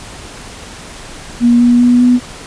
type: tone with pitch steps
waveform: sine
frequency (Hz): 238.8 / 241.4 / 244.1 / 246.8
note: A#3 / B3 / B3 / B3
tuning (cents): +42 / -39 / -20 / -1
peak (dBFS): -5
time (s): 1.4-2.2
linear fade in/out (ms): 50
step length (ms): 200
effects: pink hiss -31 dBFS RMS until 2.46 s + resampled to 22050 Hz